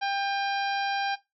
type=harmonic tone with a mistuned harmonic; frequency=794 Hz; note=G5; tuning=22 cents sharp; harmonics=1 / 2 / 3 / 4 / 5 / 6 / 7; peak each=-27 / -33 / -37 / -39 / -41 / -43 / -44 dBFS; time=0.01-1.16 s; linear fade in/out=20 ms; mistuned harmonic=3; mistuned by=+33 cents; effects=noise-tail reverb RT60 0.2 s tail -17 dB re dry